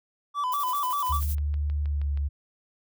triangle tone with vibrato, 1078 Hz, C#6, 49 cents flat, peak -23 dBFS, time 0.34-1.21 s, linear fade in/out 50 ms, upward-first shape square, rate 5.1 Hz, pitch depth 120 cents each way
violet noise with tremolo, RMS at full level -35 dBFS, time 0.52-1.35 s, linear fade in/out 2 ms, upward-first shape sine, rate 13 Hz, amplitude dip 50%
click train, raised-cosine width 0.3 ms, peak -32 dBFS, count 10, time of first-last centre 0.75-2.174 s, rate 6.32 Hz
sine tone with pitch glide, 73.42 to 71.45 Hz, D2 to D2, 0 to -47 cents, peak -24 dBFS, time 1.09-2.29 s, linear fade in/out 20 ms, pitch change -47 cents, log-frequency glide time 1.84-2.08 s
effects none

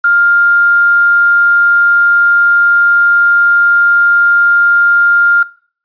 sine tone with quantisation, 1402 Hz, F6, 6 cents sharp, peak -6 dBFS, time 0.04-5.43 s, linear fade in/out 5 ms, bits 6, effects noise-tail reverb RT60 0.5 s tail -21 dB re dry + resampled to 11025 Hz

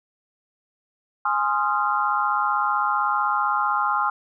sine chord, F minor seventh, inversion first, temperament equal with one note detuned, 830.6 / 1046.5 / 1244.5 / 1380.1 Hz, Ab5 / C6 / Eb6 / F6, 0 / 0 / 0 / -21 cents, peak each -25 dBFS, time 1.25-4.1 s, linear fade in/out 5 ms, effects none

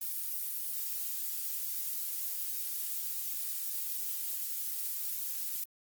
violet noise, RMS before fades -36 dBFS, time 0.01-5.64 s, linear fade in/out 5 ms, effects Opus 24 kbps

